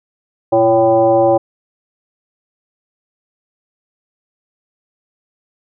sine tone with frequency modulation, 561 Hz, C#5, 21 cents sharp, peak -8 dBFS, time 0.52-1.38 s, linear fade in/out 10 ms, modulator 220 Hz, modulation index 1.1, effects none

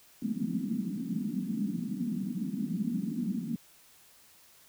white band-pass noise, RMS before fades -33 dBFS, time 0.22-3.56 s, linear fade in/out 5 ms, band 180 to 250 Hz, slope 48 dB/octave, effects white hiss -59 dBFS RMS until 4.68 s

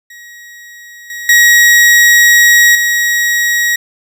40% pulse tone with level steps, 1900 Hz, A#6, 33 cents sharp, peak -31 / -21 / -3 / -9 dBFS, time 0.1-3.76 s, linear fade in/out 5 ms, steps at 1.1 / 1.29 / 2.75 s, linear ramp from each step 2 ms, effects none

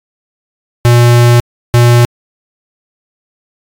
square tone bursts at uneven times, 120 Hz, B2, 49 cents flat, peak -4 dBFS, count 2, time 0.85-1.4 / 1.74-2.05 s, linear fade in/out 0 ms, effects AAC 48 kbps

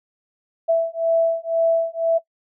sine beating tone pair, 660 / 662 Hz, E5 / E5, +2 / +7 cents, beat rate 2 Hz, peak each -19 / -19 dBFS, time 0.68-2.19 s, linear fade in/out 20 ms, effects noise-tail reverb RT60 0.1 s tail -20 dB re dry

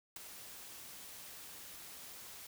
white noise with ADSR envelope, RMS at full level -44 dBFS, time 0.16-2.47 s, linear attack 3 ms, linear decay 14 ms, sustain -7 dB, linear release 4 ms, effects none

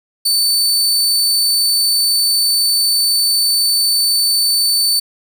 sawtooth tone, 4526 Hz, C#8, 35 cents sharp, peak -9 dBFS, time 0.25-5 s, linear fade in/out 10 ms, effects 7-bit

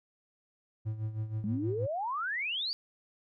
triangle tone with tremolo, 108.9 Hz, A2, 17 cents flat, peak -28 dBFS, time 0.85-1.87 s, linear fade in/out 20 ms, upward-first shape sine, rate 6.3 Hz, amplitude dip 70%
sine exponential sweep, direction up, 196 to 4754 Hz, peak -31 dBFS, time 1.44-2.73 s, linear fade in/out 0 ms
effects none

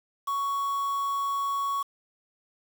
triangle tone with quantisation, 1115 Hz, C#6, 10 cents sharp, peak -24 dBFS, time 0.27-1.83 s, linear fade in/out 10 ms, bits 7, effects none

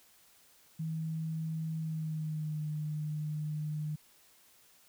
sine tone with pitch glide, 160 to 151.98 Hz, D#3 to D#3, +49 to -40 cents, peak -33 dBFS, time 0.79-3.96 s, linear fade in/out 10 ms, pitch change -89 cents, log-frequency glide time 1.78-2.65 s, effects white hiss -63 dBFS RMS until 4.88 s

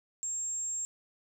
sine tone, 7500 Hz, A#8, 10 cents sharp, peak -32 dBFS, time 0.23-0.85 s, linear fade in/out 0 ms, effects 11-bit

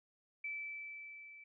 sine tone with level ramp, 2317 Hz, D7, 24 cents flat, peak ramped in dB -38 to -53 dBFS, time 0.44-1.44 s, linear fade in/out 5 ms, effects none

